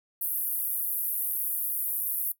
white band-pass noise, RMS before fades -30 dBFS, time 0.21-2.32 s, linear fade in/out 5 ms, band 11000 to 16000 Hz, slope 48 dB/octave, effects noise-tail reverb RT60 0.1 s tail -18 dB re dry

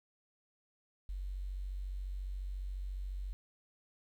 sine tone with quantisation, 47.15 Hz, F#1, 33 cents sharp, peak -37 dBFS, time 1.09-3.33 s, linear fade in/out 0 ms, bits 11, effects none

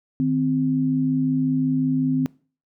sine tone pair together, 154.66 / 260.1 Hz, D#3 / C4, -10 / -10 cents, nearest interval major sixth, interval 900 cents, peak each -24 / -19 dBFS, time 0.2-2.26 s, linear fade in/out 0 ms, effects noise-tail reverb RT60 0.4 s tail -23 dB re dry

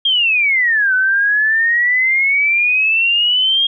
sine exponential two-way sweep, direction down then up, 3262 to 1500 to 3262 Hz, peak -11 dBFS, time 0.05-3.67 s, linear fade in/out 5 ms, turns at 0.94 s, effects none

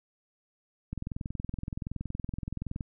click train, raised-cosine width 5 ms, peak -22 dBFS, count 41, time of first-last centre 0.93-2.808 s, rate 21.3 Hz, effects none

